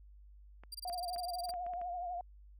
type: clicks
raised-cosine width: 0.5 ms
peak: -39 dBFS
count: 8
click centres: 0.636 / 0.899 / 1.162 / 1.493 / 1.539 / 1.665 / 1.736 / 1.815 s
type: tone bursts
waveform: sawtooth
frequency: 4727 Hz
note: D8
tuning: 10 cents sharp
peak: -39 dBFS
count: 16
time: 0.72-1.511 s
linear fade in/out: 5 ms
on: 26 ms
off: 25 ms
type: tone with vibrato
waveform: sine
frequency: 710 Hz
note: F5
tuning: 28 cents sharp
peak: -37 dBFS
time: 0.85-2.21 s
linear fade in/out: 2 ms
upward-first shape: triangle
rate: 12 Hz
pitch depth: 68 cents each way
effects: added 50 Hz sine -54 dBFS peak until 2.59 s